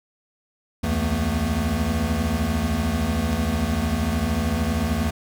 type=tone cluster; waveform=square; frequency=70.6 / 83.8 / 165 / 221.8 / 242.1 Hz; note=C#2 / E2 / E3 / A3 / B3; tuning=+32 / +29 / +2 / +14 / -34 cents; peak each=-29 / -26 / -31 / -27 / -30 dBFS; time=0.83-5.11 s; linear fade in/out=10 ms; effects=none